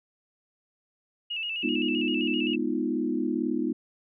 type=tone with vibrato; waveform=sine; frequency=2759 Hz; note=F7; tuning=22 cents flat; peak=-29 dBFS; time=1.3-2.56 s; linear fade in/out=10 ms; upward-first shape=square; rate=7.7 Hz; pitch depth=70 cents each way
type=chord; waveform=sine; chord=F half-diminished seventh; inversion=first; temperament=equal; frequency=207.7 / 246.9 / 311.1 / 349.2 Hz; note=Ab3 / Cb4 / Eb4 / F4; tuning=0 / 0 / 0 / 0 cents; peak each=-34 / -29 / -29 / -32 dBFS; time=1.63-3.73 s; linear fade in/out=10 ms
effects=none